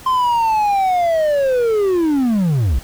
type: linear sweep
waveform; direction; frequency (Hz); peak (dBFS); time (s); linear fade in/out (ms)
triangle; down; 1046.5 to 52.4; -11; 0.06-2.79; 5
effects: pink hiss -39 dBFS RMS until 2.83 s